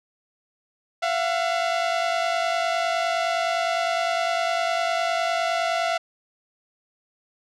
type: tone pair together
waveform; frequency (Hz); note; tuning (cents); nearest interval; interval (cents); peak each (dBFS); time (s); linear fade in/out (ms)
sawtooth; 676 / 725.8; E5 / F#5; +43 / -34; minor second; 123; -19 / -23; 1.02-5.98; 10
effects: low-pass 5000 Hz 12 dB/octave